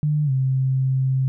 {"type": "tone with pitch glide", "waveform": "sine", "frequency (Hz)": [150, 132.1], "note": ["D3", "C3"], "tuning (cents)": [37, 17], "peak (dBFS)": -17, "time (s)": [0.03, 1.28], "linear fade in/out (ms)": 0, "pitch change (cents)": -220, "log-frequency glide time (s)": [0.25, 0.31], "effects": []}